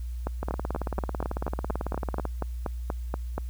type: two click trains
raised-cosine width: 1 ms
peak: -15 / -16 dBFS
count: 14 / 34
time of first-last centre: 0.27-3.38 / 0.43-2.253 s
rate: 4.18 / 18.1 Hz
effects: added 60 Hz sine -31 dBFS peak until 3.49 s + white hiss -59 dBFS RMS until 3.49 s